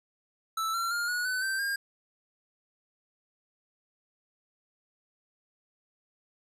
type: tone with pitch steps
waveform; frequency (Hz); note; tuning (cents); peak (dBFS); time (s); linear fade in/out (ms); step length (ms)
square; 1318.5 / 1363.4 / 1409.9 / 1457.9 / 1507.6 / 1558.9 / 1612.1; E6 / F6 / F6 / F#6 / F#6 / G6 / G6; 0 / -42 / +16 / -26 / +32 / -10 / +48; -29; 0.57-1.76; 5; 170
effects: resampled to 32000 Hz